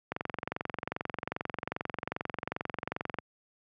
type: click train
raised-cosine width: 0.5 ms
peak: -17 dBFS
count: 70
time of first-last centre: 0.12-3.187 s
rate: 22.5 Hz
effects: high-pass 100 Hz 12 dB/octave